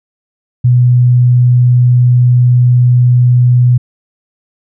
sine tone, 123.47 Hz, B2, in tune, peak -4 dBFS, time 0.64-3.78 s, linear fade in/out 10 ms, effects none

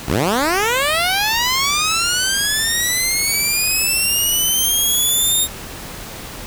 10% pulse linear sweep, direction up, 38 to 3720 Hz, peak -7 dBFS, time 0.06-5.48 s, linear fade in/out 50 ms, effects pink hiss -32 dBFS RMS until 6.46 s

